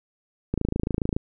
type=click train; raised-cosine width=3 ms; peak=-11 dBFS; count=18; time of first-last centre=0.54-1.165 s; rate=27.2 Hz; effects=none